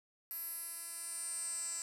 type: tone with band-pass filter sweep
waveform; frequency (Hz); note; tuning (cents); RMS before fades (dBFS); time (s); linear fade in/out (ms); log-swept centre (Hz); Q
10% pulse; 336.9; E4; +38; -42; 0.31-1.82; 0; 12000 to 7600; 8.7
effects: none